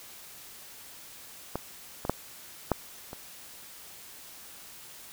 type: clicks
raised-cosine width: 1 ms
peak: -16 / -19 / -10 / -9 / -25 dBFS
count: 5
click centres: 1.556 / 2.051 / 2.096 / 2.717 / 3.131 s
effects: white hiss -48 dBFS RMS until 5.12 s